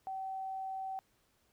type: tone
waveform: sine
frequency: 766 Hz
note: G5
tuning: 40 cents flat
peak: -37 dBFS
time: 0.07-0.99 s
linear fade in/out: 0 ms
effects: pink hiss -73 dBFS RMS until 1.52 s